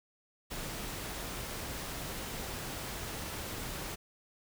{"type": "noise", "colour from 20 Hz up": "pink", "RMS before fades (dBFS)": -40, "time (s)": [0.5, 3.96], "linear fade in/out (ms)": 20, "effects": []}